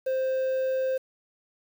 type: tone with quantisation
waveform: triangle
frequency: 523.3 Hz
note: C5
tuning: in tune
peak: -22 dBFS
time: 0.06-0.98 s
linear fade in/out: 10 ms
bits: 8
effects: none